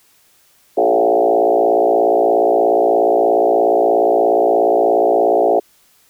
sine tone with frequency modulation, 554.4 Hz, C#5, in tune, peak -10 dBFS, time 0.77-5.6 s, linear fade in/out 10 ms, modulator 56.9 Hz, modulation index 3.6, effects white hiss -54 dBFS RMS until 6.09 s

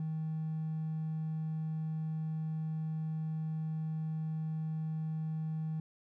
triangle tone with hard clipping, 158 Hz, D#3, 27 cents sharp, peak -34 dBFS, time 0-5.8 s, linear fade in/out 2 ms, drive 4 dB, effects none

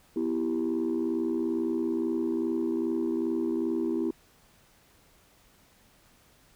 sine chord, E minor, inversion second, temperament equal, 246.9 / 329.6 / 392 Hz, B3 / E4 / G4, 0 / 0 / 0 cents, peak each -30 / -27 / -31 dBFS, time 0.16-4.11 s, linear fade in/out 5 ms, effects tanh soft clip ceiling -21 dBFS + pink hiss -61 dBFS RMS until 6.55 s

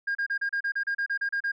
sine tone bursts, 1617 Hz, G#6, 47 cents flat, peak -23 dBFS, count 13, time 0.07-1.519 s, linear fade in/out 10 ms, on 81 ms, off 33 ms, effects tanh soft clip ceiling -23 dBFS

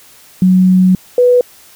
sine tone pair in turn, 185 / 493 Hz, F#3 / B4, 0 / -3 cents, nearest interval octave + perfect fourth, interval 1697 cents, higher second, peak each -5 dBFS, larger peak neither, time 0.42-0.95 / 1.18-1.41 s, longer first, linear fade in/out 2 ms, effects white hiss -42 dBFS RMS until 1.75 s

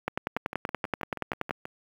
two click trains, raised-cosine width 0.5 ms, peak -20 / -12 dBFS, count 9 / 16, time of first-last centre 0.37-1.654 / 0.08-1.509 s, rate 6.23 / 10.5 Hz, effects high-pass 100 Hz 12 dB/octave + 8-bit

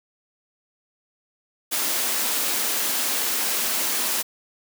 white high-pass noise, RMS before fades -24 dBFS, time 1.71-4.23 s, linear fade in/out 20 ms, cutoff 200 Hz, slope 48 dB/octave, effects none

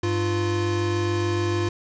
square tone pair together, 100.14 / 347.3 Hz, G2 / F4, +37 / -10 cents, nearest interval octave + minor seventh, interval 2153 cents, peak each -25 dBFS, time 0.03-1.69 s, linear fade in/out 5 ms, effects resampled to 16000 Hz + 8-bit

